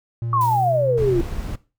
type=tone with pitch glide; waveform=triangle; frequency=116.54 to 127.09 Hz; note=A#2 to C3; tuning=0 to -50 cents; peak=-21 dBFS; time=0.22-1.2 s; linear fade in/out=0 ms; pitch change=+150 cents; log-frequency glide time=0.42-0.75 s
type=exponential sweep; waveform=sine; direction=down; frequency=1141 to 330.7 Hz; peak=-16 dBFS; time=0.33-1.21 s; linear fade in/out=2 ms
type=noise with exponential decay; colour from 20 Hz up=blue; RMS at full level=-35 dBFS; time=0.41-1.1 s; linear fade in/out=1 ms; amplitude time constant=150 ms
type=noise; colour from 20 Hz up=brown; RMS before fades=-27 dBFS; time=0.97-1.56 s; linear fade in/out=10 ms
effects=noise-tail reverb RT60 0.3 s tail -18 dB re dry